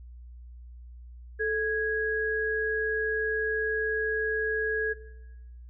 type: tone pair together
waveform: sine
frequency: 437 / 1656 Hz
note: A4 / G#6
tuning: -12 / -5 cents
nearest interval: octave + major seventh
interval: 2307 cents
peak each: -28 dBFS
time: 1.39-4.94 s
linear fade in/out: 20 ms
effects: noise-tail reverb RT60 1.0 s tail -18 dB re dry + added 60 Hz sine -43 dBFS peak until 5.69 s